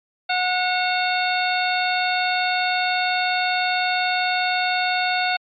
harmonic tone with a mistuned harmonic, 730 Hz, F#5, 24 cents flat, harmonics 1 / 2 / 3 / 4 / 5 / 6, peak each -22 / -25 / -27 / -28 / -29 / -30 dBFS, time 0.29-5.37 s, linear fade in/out 10 ms, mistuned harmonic 4, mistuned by -120 cents, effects MP3 48 kbps

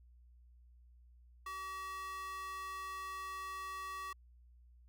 square tone with high-pass filter, 380.5 Hz, F#4, 48 cents sharp, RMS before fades -44 dBFS, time 1.46-4.13 s, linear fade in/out 5 ms, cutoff 1300 Hz, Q 6, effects added 60 Hz sine -59 dBFS peak until 4.88 s

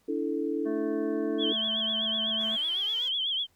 sine chord, D suspended second, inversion none, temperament equal with one note detuned, 288.8 / 329.6 / 440 Hz, D4 / E4 / A4, -29 / 0 / 0 cents, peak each -31 dBFS, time 0.08-1.53 s, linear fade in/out 10 ms
harmonic tone, 220 Hz, A3, in tune, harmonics 1 / 3 / 5 / 7 / 8, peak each -36 / -39 / -47 / -50 / -53 dBFS, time 0.65-2.57 s, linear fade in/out 20 ms
sine tone with vibrato, 3229 Hz, G#7, 49 cents flat, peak -26 dBFS, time 1.38-3.47 s, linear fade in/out 50 ms, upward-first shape triangle, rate 8 Hz, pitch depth 120 cents each way
5% pulse linear sweep, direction up, 199.2 to 521 Hz, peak -36 dBFS, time 2.4-3.09 s, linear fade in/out 10 ms
effects pink hiss -68 dBFS RMS until 3.55 s + MP3 96 kbps

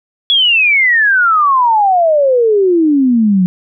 sine exponential sweep, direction down, 3411 to 177.3 Hz, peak -7 dBFS, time 0.3-3.46 s, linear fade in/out 0 ms, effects none

